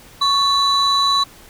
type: tone pair together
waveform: sine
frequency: 1108.7 / 3958 Hz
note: C#6 / B7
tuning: 0 / +3 cents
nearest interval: octave + minor seventh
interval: 2203 cents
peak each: -14 dBFS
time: 0.21-1.24 s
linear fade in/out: 10 ms
effects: tanh soft clip ceiling -10 dBFS + pink hiss -44 dBFS RMS until 1.49 s